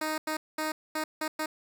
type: tone bursts at uneven times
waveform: 10% pulse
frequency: 310.7 Hz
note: D#4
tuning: 2 cents flat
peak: -21 dBFS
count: 6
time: 0.01-0.18 / 0.27-0.37 / 0.58-0.72 / 0.95-1.04 / 1.21-1.28 / 1.39-1.46 s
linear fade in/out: 5 ms
effects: none